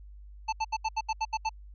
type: tone bursts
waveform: square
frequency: 880 Hz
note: A5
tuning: in tune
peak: -27 dBFS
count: 9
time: 0.48-1.494 s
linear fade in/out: 10 ms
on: 46 ms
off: 75 ms
effects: added 50 Hz sine -45 dBFS peak until 1.74 s + resampled to 16000 Hz